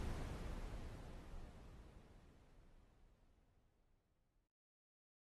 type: noise with exponential decay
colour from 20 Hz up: brown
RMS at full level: -43 dBFS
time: 0-4.47 s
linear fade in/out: 0 ms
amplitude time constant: 970 ms
effects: noise-tail reverb RT60 1.0 s tail -18 dB re dry + AAC 32 kbps